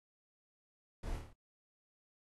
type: noise with echo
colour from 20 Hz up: brown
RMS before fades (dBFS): -41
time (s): 1.03-1.17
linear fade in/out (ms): 5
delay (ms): 27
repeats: 6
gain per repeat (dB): -3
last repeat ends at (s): 1.332
effects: AAC 32 kbps